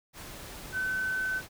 sine tone in noise, 1521 Hz, F#6, 47 cents sharp, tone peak -28 dBFS, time 0.72-1.42 s, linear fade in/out 50 ms, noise pink, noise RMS -44 dBFS, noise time 0.13-1.49 s, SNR +13 dB, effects none

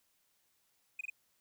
triangle tone bursts, 2489 Hz, D#7, in tune, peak -34 dBFS, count 3, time 0.99-1.1 s, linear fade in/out 5 ms, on 20 ms, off 25 ms, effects tanh soft clip ceiling -31 dBFS + white hiss -75 dBFS RMS until 1.4 s

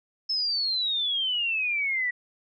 sine exponential sweep, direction down, 5274 to 1929 Hz, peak -24 dBFS, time 0.29-2.11 s, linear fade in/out 10 ms, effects none

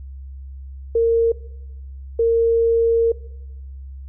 sine tone bursts at uneven times, 460 Hz, A#4, 23 cents flat, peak -13 dBFS, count 2, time 0.95-1.32 / 2.19-3.12 s, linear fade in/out 5 ms, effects noise-tail reverb RT60 1.0 s tail -20 dB re dry + added 67 Hz sine -32 dBFS peak until 4.08 s

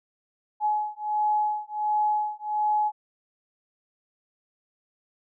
sine beating tone pair, 845 / 846.4 Hz, G#5 / G#5, +30 / +33 cents, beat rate 1.4 Hz, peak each -26 dBFS, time 0.6-2.92 s, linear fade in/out 50 ms, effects none

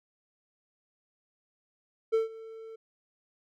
triangle tone with ADSR envelope, 447 Hz, A4, 27 cents sharp, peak -19 dBFS, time 2.12-2.76 s, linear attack 22 ms, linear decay 140 ms, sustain -21 dB, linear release 9 ms, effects none

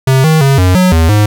square tone with pitch steps, 132.4 / 157.9 / 137 / 91.5 / 183.4 / 81.4 / 105 Hz, C3 / D#3 / C#3 / F#2 / F#3 / E2 / G#2, +21 / +26 / -20 / -19 / -15 / -21 / +19 cents, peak -6 dBFS, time 0.07-1.26 s, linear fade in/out 5 ms, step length 170 ms, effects none

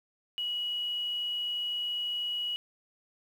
sine tone with quantisation, 2917 Hz, F#7, 25 cents flat, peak -30 dBFS, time 0.38-2.56 s, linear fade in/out 0 ms, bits 9, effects none

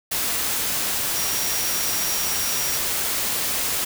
sine tone in noise, 5660 Hz, F8, 22 cents sharp, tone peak -29 dBFS, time 1.15-2.78 s, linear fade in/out 10 ms, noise white, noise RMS -24 dBFS, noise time 0.11-3.85 s, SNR -8 dB, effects none

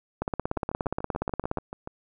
two click trains, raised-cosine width 1 ms, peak -13 / -21 dBFS, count 24 / 10, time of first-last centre 0.22-1.573 / 0.57-1.874 s, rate 17 / 6.9 Hz, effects none

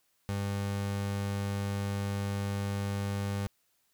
30% pulse tone, 100 Hz, G2, 35 cents sharp, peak -28 dBFS, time 0.29-3.47 s, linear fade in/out 0 ms, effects white hiss -73 dBFS RMS until 3.93 s

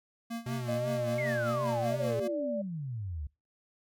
square tone with tremolo, 231.3 Hz, A#3, 13 cents flat, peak -34 dBFS, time 0.3-2.28 s, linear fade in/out 10 ms, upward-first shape sine, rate 5.2 Hz, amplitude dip 85%
square tone with vibrato, 123.47 Hz, B2, in tune, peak -35 dBFS, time 0.46-2.2 s, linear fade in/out 5 ms, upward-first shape triangle, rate 2.8 Hz, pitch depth 120 cents each way
sine tone with pitch glide, 612 to 584.7 Hz, D#5 to D5, -29 to -8 cents, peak -31 dBFS, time 0.68-2.62 s, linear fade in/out 10 ms, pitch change -79 cents, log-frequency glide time 0.82-2.07 s
sine exponential sweep, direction down, 2217 to 68.4 Hz, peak -34 dBFS, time 1.18-3.27 s, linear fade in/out 5 ms
effects noise-tail reverb RT60 0.3 s tail -26 dB re dry

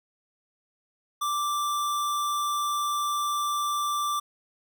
square tone, 1174.7 Hz, D6, in tune, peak -26 dBFS, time 1.21-4.2 s, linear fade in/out 10 ms, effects none

